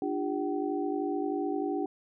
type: tone cluster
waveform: sine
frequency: 296.8 / 346.7 / 399.8 / 762 Hz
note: D4 / F4 / G4 / G5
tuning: +18 / -13 / +34 / -49 cents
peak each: -32 / -34 / -34 / -37 dBFS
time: 0.02-1.86 s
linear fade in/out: 2 ms
effects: none